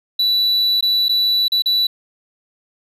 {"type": "tone with dropouts", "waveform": "triangle", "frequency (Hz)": 3953, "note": "B7", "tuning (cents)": 1, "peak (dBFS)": -12, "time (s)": [0.19, 1.87], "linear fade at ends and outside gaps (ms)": 5, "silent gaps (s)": [[0.809, 0.825], [1.084, 1.092], [1.482, 1.519], [1.622, 1.658]], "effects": ["resampled to 32000 Hz"]}